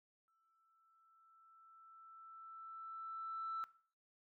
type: tone with exponential growth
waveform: sine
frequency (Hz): 1326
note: E6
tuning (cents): +10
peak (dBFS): -37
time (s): 0.28-3.64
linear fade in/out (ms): 0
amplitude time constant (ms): 730
effects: noise-tail reverb RT60 0.5 s tail -19 dB re dry + tanh soft clip ceiling -36 dBFS